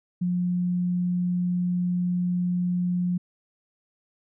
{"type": "tone", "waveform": "sine", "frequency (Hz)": 178.2, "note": "F3", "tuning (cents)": 35, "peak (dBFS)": -22, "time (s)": [0.21, 3.18], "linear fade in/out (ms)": 10, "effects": []}